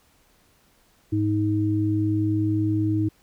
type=tone pair together; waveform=sine; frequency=105.2 / 315.2 Hz; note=G#2 / D#4; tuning=+23 / +23 cents; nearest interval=octave + perfect fifth; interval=1900 cents; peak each=-23 / -22 dBFS; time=1.12-3.09 s; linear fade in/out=10 ms; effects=pink hiss -61 dBFS RMS until 3.22 s